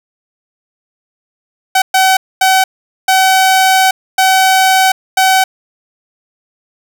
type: tone bursts at uneven times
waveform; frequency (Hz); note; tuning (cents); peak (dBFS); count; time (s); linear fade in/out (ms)
sawtooth; 759; F#5; +44; -3; 6; 1.75-1.82 / 1.94-2.17 / 2.41-2.64 / 3.08-3.91 / 4.18-4.92 / 5.17-5.44; 5
effects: none